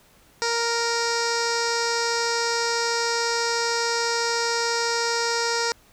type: tone with low-pass filter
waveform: 15% pulse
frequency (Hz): 466.2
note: A#4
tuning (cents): 0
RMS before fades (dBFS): -24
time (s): 0.42-5.72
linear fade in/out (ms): 0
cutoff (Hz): 6000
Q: 7.8
effects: pink hiss -56 dBFS RMS until 5.92 s